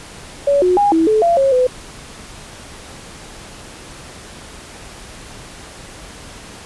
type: tone with pitch steps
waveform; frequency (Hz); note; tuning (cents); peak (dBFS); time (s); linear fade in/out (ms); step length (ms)
sine; 566 / 362.9 / 816 / 325.5 / 432.8 / 683 / 543 / 505; C#5 / F#4 / G#5 / E4 / A4 / F5 / C#5 / B4; +36 / -34 / -31 / -22 / -29 / -39 / -36 / +39; -10; 0.47-1.67; 5; 150
effects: pink hiss -36 dBFS RMS until 6.65 s + resampled to 24000 Hz